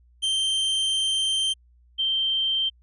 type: tone pair in turn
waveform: 45% pulse / sine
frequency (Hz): 3136 / 3136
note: G7 / G7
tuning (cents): 0 / 0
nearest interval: unison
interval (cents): 0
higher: neither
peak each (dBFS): -21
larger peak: neither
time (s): 0.22-1.54 / 1.98-2.7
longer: first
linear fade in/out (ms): 20
effects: added 60 Hz sine -54 dBFS peak until 2.82 s + resampled to 24000 Hz